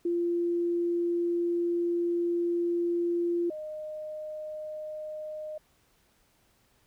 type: tone pair in turn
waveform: sine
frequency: 344.9 / 614.5 Hz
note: F4 / D#5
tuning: -22 / -22 cents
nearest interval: minor seventh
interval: 1000 cents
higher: second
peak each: -25 / -35 dBFS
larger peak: first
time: 0.05-3.5 / 3.5-5.58 s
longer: first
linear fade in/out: 5 ms
effects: pink hiss -67 dBFS RMS until 6.86 s